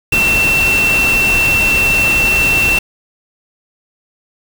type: tone in noise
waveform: sine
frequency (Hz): 2697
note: E7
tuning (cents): +39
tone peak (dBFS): -10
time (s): 0.12-2.79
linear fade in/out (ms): 5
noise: pink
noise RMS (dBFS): -19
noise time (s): 0.12-2.79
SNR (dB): +6
effects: none